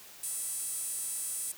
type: tone with high-pass filter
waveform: sawtooth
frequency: 656 Hz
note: E5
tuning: 9 cents flat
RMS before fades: -36 dBFS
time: 0.23-1.52 s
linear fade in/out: 5 ms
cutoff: 9200 Hz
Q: 4
effects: white hiss -51 dBFS RMS until 1.57 s + high-pass 80 Hz 12 dB/octave